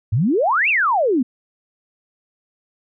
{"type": "exponential two-way sweep", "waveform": "sine", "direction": "up then down", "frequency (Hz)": [95.4, 2794, 230.9], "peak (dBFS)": -14, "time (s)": [0.12, 1.23], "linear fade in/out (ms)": 10, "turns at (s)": 0.69, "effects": []}